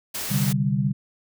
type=noise; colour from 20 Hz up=white; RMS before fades=-30 dBFS; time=0.14-0.53 s; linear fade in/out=10 ms
type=chord; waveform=sine; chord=C suspended second; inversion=none; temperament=equal; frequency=130.81 / 146.83 / 196 Hz; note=C3 / D3 / G3; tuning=0 / 0 / 0 cents; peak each=-24 dBFS; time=0.3-0.93 s; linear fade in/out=20 ms
effects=none